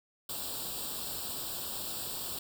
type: noise with comb filter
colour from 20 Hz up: white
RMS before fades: -38 dBFS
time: 0.29-2.39 s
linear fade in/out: 5 ms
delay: 0.24 ms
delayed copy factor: +0.85
effects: none